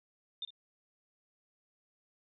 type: tone with echo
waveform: sine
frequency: 3607 Hz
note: A7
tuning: 42 cents sharp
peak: -36 dBFS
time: 0.42-0.45 s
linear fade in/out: 2 ms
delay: 55 ms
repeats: 1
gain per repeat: -14 dB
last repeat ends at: 0.505 s
effects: none